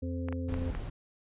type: harmonic tone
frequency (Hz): 86.5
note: F2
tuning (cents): -16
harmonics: 1 / 3 / 5 / 6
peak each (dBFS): -34 / -36 / -48 / -43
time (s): 0.02-0.71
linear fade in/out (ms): 10
type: clicks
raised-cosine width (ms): 0.5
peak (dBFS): -24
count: 4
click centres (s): 0.286 / 0.326 / 0.541 / 0.75
type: noise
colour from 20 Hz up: brown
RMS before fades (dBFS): -37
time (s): 0.48-0.9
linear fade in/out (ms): 10
effects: resampled to 8000 Hz